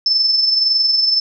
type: tone with amplitude modulation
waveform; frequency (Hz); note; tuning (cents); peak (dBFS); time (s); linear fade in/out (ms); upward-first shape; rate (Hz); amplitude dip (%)
sine; 5274; E8; 0; -10; 0.06-1.2; 2; sine; 21.7; 45
effects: none